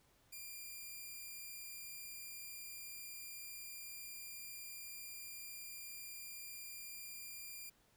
5% pulse tone, 2394 Hz, D7, 33 cents sharp, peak -38 dBFS, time 0.32-7.7 s, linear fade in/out 10 ms, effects pink hiss -72 dBFS RMS until 7.96 s

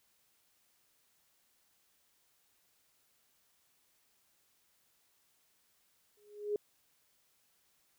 sine tone with exponential growth, 415.3 Hz, G#4, in tune, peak -28 dBFS, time 6.17-6.56 s, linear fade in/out 2 ms, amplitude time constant 83 ms, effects white hiss -73 dBFS RMS until 7.98 s

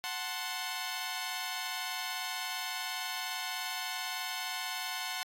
10% pulse chord, F# diminished, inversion none, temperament equal with one note detuned, 740 / 880 / 1051.3 Hz, F#5 / A5 / C6, 0 / 0 / +8 cents, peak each -30 / -33 / -31 dBFS, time 0.04-5.23 s, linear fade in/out 0 ms, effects AAC 48 kbps

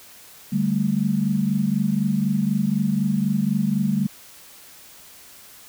sine chord, D suspended fourth, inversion none, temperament equal, 146.83 / 196 / 220 Hz, D3 / G3 / A3, 0 / 0 / 0 cents, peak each -26 / -21 / -23 dBFS, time 0.52-4.07 s, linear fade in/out 10 ms, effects white hiss -46 dBFS RMS until 5.68 s

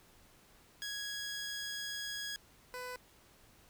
15% pulse tone pair in turn, 1661.2 / 500 Hz, G#6 / B4, 0 / +21 cents, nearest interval octave + major sixth, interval 2079 cents, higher first, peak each -32 / -35 dBFS, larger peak first, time 0.82-2.36 / 2.74-2.96 s, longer first, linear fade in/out 0 ms, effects pink hiss -63 dBFS RMS until 3.69 s

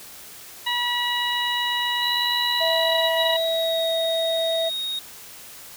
harmonic tone, 968 Hz, B5, 35 cents flat, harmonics 1 / 2 / 3 / 4, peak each -27 / -27 / -27 / -27 dBFS, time 0.66-3.37 s, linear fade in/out 10 ms
triangle tone with pitch glide, 3951 to 3740 Hz, B7 to A#7, 0 to +5 cents, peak -24 dBFS, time 2.02-4.99 s, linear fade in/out 2 ms, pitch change -95 cents, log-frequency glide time 2.67-3.92 s
triangle tone, 656 Hz, E5, 9 cents flat, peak -20 dBFS, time 2.6-4.7 s, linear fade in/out 20 ms
effects white hiss -42 dBFS RMS until 5.76 s

